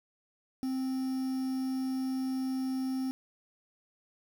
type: tone with quantisation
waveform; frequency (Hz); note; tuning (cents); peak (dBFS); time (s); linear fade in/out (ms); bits
triangle; 261.6; C4; 0; -28; 0.63-3.11; 0; 8
effects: none